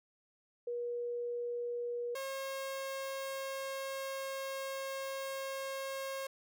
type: tone pair in turn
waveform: sine / sawtooth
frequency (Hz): 479.9 / 539.9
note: B4 / C#5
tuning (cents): -50 / -46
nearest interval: major second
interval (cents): 204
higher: second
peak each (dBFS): -35 / -34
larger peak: second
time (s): 0.67-2.15 / 2.15-6.27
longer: second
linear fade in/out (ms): 5
effects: none